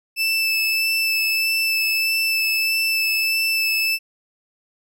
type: tone with vibrato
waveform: 30% pulse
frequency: 2637 Hz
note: E7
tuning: in tune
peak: -15 dBFS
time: 0.16-3.99 s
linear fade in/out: 50 ms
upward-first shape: sine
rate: 1.6 Hz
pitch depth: 12 cents each way
effects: none